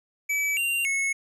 square tone with pitch steps, 2296 / 2773 / 2191 Hz, D7 / F7 / C#7, -40 / -13 / -21 cents, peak -24 dBFS, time 0.29-1.13 s, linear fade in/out 10 ms, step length 280 ms, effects resampled to 32000 Hz + 11-bit

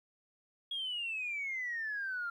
sine exponential sweep, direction down, 3322 to 1376 Hz, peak -34 dBFS, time 0.71-2.3 s, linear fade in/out 5 ms, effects tanh soft clip ceiling -30 dBFS + 12-bit

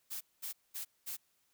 blue noise bursts, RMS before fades -41 dBFS, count 4, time 0.1-1.17 s, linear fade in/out 20 ms, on 110 ms, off 210 ms, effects white hiss -75 dBFS RMS until 1.53 s

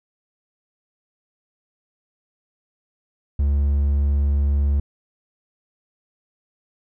triangle tone, 71 Hz, C#2, 42 cents sharp, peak -14 dBFS, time 3.39-4.8 s, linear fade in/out 5 ms, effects none

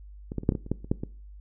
clicks, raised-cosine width 3 ms, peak -21 / -16 / -24 / -7 / -16 / -17 / -28 / -12 / -28 / -10 / -18 dBFS, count 11, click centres 0.319 / 0.383 / 0.434 / 0.491 / 0.522 / 0.552 / 0.664 / 0.716 / 0.845 / 0.915 / 1.035 s, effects noise-tail reverb RT60 0.4 s tail -21 dB re dry + added 50 Hz sine -43 dBFS peak until 1.4 s

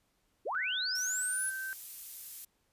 sine linear sweep, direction up, 308.5 to 10870 Hz, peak -32 dBFS, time 0.45-1.51 s, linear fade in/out 20 ms
sine tone with pitch glide, 1500 to 1552.9 Hz, F#6 to G6, +23 to -17 cents, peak -36 dBFS, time 0.55-1.73 s, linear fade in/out 0 ms, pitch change +60 cents, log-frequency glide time 1.31-1.51 s
violet noise, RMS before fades -42 dBFS, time 0.95-2.45 s, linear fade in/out 5 ms
effects pink hiss -75 dBFS RMS until 2.72 s + resampled to 32000 Hz

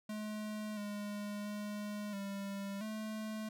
square tone with pitch steps, 213 / 206.2 / 207.8 / 198.2 / 216.7 Hz, G#3 / G#3 / G#3 / G3 / A3, +44 / -12 / +1 / +19 / -26 cents, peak -40 dBFS, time 0.09-3.49 s, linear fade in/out 5 ms, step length 680 ms, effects none

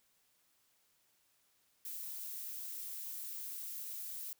violet noise, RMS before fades -44 dBFS, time 1.85-4.33 s, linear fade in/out 2 ms, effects white hiss -74 dBFS RMS until 4.39 s

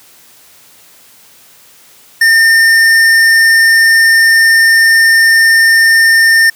triangle tone with hard clipping, 1811 Hz, A6, 49 cents sharp, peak -6 dBFS, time 2.21-6.5 s, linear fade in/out 5 ms, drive 16 dB, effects white hiss -42 dBFS RMS until 6.55 s + high-pass 80 Hz 12 dB/octave

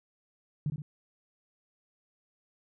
sine tone with echo, 148.1 Hz, D3, 15 cents sharp, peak -27 dBFS, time 0.66-0.7 s, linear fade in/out 2 ms, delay 60 ms, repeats 2, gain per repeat -5 dB, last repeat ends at 0.82 s, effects none

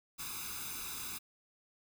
white noise with comb filter, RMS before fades -42 dBFS, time 0.18-1.19 s, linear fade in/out 20 ms, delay 0.8 ms, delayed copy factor +0.9, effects none

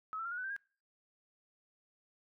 sine tone with pitch steps, 1283 / 1334.4 / 1387.9 / 1443.5 / 1501.3 / 1561.4 / 1624 Hz, E6 / E6 / F6 / F#6 / F#6 / G6 / G#6, -47 / +21 / -11 / -43 / +25 / -7 / -39 cents, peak -37 dBFS, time 0.13-0.564 s, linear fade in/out 0 ms, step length 62 ms, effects noise-tail reverb RT60 0.4 s tail -26 dB re dry

